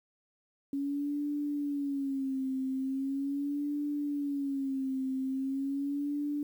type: tone with vibrato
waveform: sine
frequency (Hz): 277.2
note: C#4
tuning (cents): 0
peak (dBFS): -30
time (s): 0.73-6.43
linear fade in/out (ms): 2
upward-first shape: sine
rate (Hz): 0.4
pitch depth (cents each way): 90
effects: 10-bit